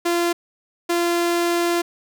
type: tone pair in turn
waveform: sawtooth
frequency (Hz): 344.2 / 344.2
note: F4 / F4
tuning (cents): -25 / -25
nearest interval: unison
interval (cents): 0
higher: neither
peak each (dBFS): -14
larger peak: neither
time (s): 0.05-0.33 / 0.89-1.82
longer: second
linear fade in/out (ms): 10
effects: none